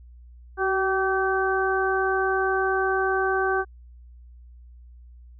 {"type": "harmonic tone with a mistuned harmonic", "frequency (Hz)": 384.5, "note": "G4", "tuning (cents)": -33, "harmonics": [1, 2, 3, 4], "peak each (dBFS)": [-24, -27, -29, -26], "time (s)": [0.57, 3.65], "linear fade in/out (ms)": 50, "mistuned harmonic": 1, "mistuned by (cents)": -25, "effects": ["added 60 Hz sine -44 dBFS peak until 5.39 s"]}